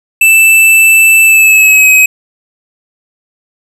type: tone with pitch glide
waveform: square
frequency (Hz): 2647 to 2536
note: E7 to D#7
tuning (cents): +7 to +32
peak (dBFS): -3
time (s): 0.21-2.06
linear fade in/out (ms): 5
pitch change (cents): -75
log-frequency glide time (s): 1.24-1.89
effects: none